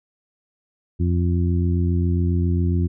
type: harmonic tone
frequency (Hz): 87.31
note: F2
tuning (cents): 0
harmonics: 1 / 2 / 3 / 4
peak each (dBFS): -18 / -24 / -28 / -30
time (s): 0.99-2.88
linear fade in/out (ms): 20
effects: none